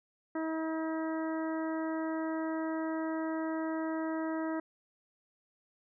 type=harmonic tone; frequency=320 Hz; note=D#4; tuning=49 cents sharp; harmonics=1 / 2 / 3 / 4 / 5 / 6; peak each=-33 / -39 / -43 / -45 / -47 / -49 dBFS; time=0.35-4.6 s; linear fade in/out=5 ms; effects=none